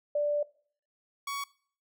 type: tone pair in turn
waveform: sine / sawtooth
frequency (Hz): 587.3 / 1121.6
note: D5 / C#6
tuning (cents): 0 / +20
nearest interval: major seventh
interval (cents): 1120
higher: second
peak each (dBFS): -25 / -29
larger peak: first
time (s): 0.15-0.43 / 1.27-1.44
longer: first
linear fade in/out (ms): 5
effects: noise-tail reverb RT60 0.5 s tail -21 dB re dry